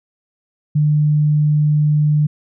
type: tone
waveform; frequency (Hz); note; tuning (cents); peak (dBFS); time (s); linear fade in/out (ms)
sine; 150; D3; +37; -11; 0.75-2.27; 10
effects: none